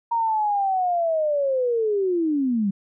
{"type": "linear sweep", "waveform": "sine", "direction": "down", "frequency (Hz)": [939, 188.9], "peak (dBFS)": -19, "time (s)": [0.11, 2.71], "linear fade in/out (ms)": 10, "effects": []}